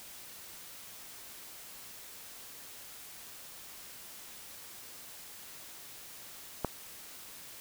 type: click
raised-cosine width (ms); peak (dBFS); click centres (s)
1; -15; 6.647
effects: white hiss -49 dBFS RMS until 7.6 s